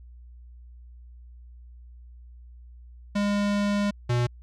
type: tone pair in turn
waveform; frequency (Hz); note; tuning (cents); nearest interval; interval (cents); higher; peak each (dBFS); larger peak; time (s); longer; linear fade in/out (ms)
square; 203.8 / 121.18; G#3 / B2; -32 / -32; major sixth; 900; first; -23 / -22; second; 3.15-3.91 / 4.09-4.27; first; 10
effects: added 60 Hz sine -44 dBFS peak until 4.42 s + low-pass 6000 Hz 12 dB/octave